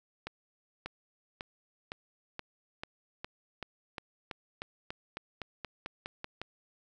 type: accelerating click train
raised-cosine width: 0.3 ms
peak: -22 dBFS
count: 19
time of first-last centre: 0.27-6.416 s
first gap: 590 ms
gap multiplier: 0.93
effects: none